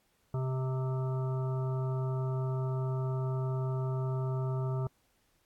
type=harmonic tone with a mistuned harmonic; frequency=130.81 Hz; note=C3; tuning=in tune; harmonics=1 / 3 / 5 / 7 / 9 / 10; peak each=-30 / -40 / -44 / -47 / -49 / -50 dBFS; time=0.34-4.87 s; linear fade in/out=2 ms; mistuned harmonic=5; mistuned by=-15 cents; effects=pink hiss -72 dBFS RMS until 5.45 s + AAC 64 kbps